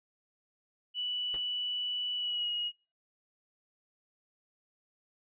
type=tone with pitch glide; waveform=sine; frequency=2960 to 2891 Hz; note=F#7 to F#7; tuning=0 to -41 cents; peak=-31 dBFS; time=0.94-2.72 s; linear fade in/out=50 ms; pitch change=-41 cents; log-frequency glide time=2.15-2.5 s
type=noise with exponential decay; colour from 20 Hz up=pink; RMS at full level=-41 dBFS; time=1.34-1.43 s; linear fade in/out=1 ms; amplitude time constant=19 ms
effects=noise-tail reverb RT60 0.3 s tail -20 dB re dry + resampled to 8000 Hz